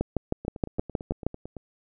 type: two click trains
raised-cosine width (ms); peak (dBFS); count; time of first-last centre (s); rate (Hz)
2; -11 / -24; 9 / 11; 0.01-1.266 / 0.45-1.567; 6.37 / 8.95
effects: none